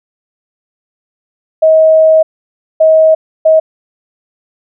sine tone bursts at uneven times, 635 Hz, D#5, 35 cents sharp, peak -3 dBFS, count 3, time 1.62-2.23 / 2.8-3.15 / 3.45-3.6 s, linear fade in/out 10 ms, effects none

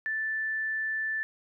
sine tone, 1760 Hz, A6, in tune, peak -28 dBFS, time 0.06-1.23 s, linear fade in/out 0 ms, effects none

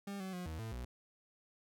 40% pulse tone with pitch steps, 199.7 / 189 / 179.5 / 79.9 / 112.1 / 61 Hz, G3 / F#3 / F3 / D#2 / A2 / B1, +32 / +37 / +48 / +47 / +33 / -21 cents, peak -40 dBFS, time 0.07-0.85 s, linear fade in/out 5 ms, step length 130 ms, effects none

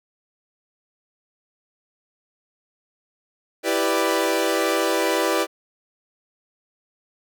sawtooth chord, E minor seventh, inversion none, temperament equal, 329.6 / 392 / 493.9 / 587.3 Hz, E4 / G4 / B4 / D5, 0 / 0 / 0 / 0 cents, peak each -21 dBFS, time 3.63-5.47 s, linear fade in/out 50 ms, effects none

